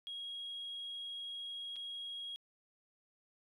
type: tone with dropouts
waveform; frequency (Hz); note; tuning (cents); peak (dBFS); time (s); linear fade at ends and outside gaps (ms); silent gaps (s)
sine; 3291; G#7; -16; -40; 0.07-2.36; 0; 1.759-1.764
effects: tanh soft clip ceiling -38 dBFS + 13-bit